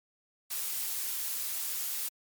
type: noise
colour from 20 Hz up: blue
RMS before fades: -34 dBFS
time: 0.5-2.09 s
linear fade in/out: 10 ms
effects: MP3 96 kbps